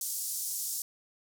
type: band-pass noise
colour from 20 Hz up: white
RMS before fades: -35 dBFS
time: 0.01-0.82 s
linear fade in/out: 2 ms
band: 5500 to 14000 Hz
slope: 24 dB/octave
effects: none